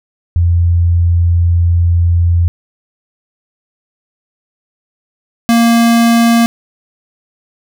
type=tone pair in turn; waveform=sine / square; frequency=85.9 / 232.5 Hz; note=F2 / A#3; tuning=-28 / -4 cents; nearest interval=octave + perfect fourth; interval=1724 cents; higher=second; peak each=-7 dBFS; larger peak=neither; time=0.36-2.48 / 5.49-6.46 s; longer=first; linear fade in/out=0 ms; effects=none